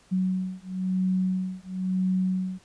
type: beating tone pair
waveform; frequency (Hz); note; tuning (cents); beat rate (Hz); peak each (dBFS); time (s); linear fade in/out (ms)
sine; 185.5 / 186.49; F#3 / F#3; +5 / +14; 0.99; -27; 0.11-2.59; 20
effects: pink hiss -58 dBFS RMS until 2.64 s + resampled to 22050 Hz